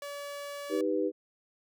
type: tone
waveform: sawtooth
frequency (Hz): 572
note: D5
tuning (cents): -46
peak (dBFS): -34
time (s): 0.02-0.81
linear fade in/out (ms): 2
type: chord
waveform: sine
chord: Eb augmented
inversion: none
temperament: equal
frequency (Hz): 311.1 / 392 / 493.9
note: Eb4 / G4 / B4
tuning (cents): 0 / 0 / 0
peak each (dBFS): -31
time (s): 0.69-1.12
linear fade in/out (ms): 50
effects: none